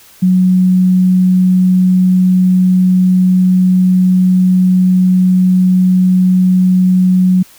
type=tone; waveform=sine; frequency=184 Hz; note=F#3; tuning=9 cents flat; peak=-6 dBFS; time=0.22-7.43 s; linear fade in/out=10 ms; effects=white hiss -42 dBFS RMS until 7.58 s